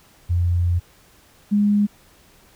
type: tone pair in turn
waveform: sine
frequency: 87.31 / 205.8 Hz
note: F2 / G#3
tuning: 0 / -16 cents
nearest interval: octave + minor third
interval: 1484 cents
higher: second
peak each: -16 / -14 dBFS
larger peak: second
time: 0.29-0.8 / 1.51-1.87 s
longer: first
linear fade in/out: 20 ms
effects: pink hiss -53 dBFS RMS until 2.55 s